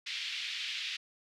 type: band-pass noise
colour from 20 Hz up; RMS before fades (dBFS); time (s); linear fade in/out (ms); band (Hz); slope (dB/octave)
white; -38; 0.06-0.97; 10; 2200 to 3900; 24
effects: none